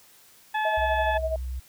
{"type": "harmonic tone", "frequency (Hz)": 860, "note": "A5", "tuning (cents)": -40, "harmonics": [1, 2, 3, 4], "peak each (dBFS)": [-25, -29, -38, -40], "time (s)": [0.54, 1.18], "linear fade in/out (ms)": 10}
{"type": "tone with tremolo", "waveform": "sine", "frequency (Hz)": 640, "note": "D#5", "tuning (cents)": 49, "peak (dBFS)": -23, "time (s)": [0.65, 1.36], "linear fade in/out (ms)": 2, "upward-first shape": "sine", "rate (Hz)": 12, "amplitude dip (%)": 70}
{"type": "tone with pitch glide", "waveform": "sine", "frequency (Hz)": [64.3, 63.49], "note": ["C2", "B1"], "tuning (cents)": [-30, 49], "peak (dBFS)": -29, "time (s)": [0.77, 1.6], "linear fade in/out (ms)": 10, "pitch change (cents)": -21, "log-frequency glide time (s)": [1.21, 1.35]}
{"effects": ["white hiss -55 dBFS RMS until 1.68 s"]}